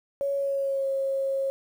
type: tone with pitch glide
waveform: sine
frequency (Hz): 558 to 542.4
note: C#5 to C#5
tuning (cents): +11 to -38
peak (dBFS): -24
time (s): 0.21-1.5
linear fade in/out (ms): 0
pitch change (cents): -49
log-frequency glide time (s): 0.34-0.87
effects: 9-bit